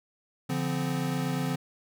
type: tone cluster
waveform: square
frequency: 143.9 / 172.2 / 256.5 Hz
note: D3 / F3 / C4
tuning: -35 / -24 / -34 cents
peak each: -32 / -33 / -33 dBFS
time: 0.49-1.56 s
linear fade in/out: 10 ms
effects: none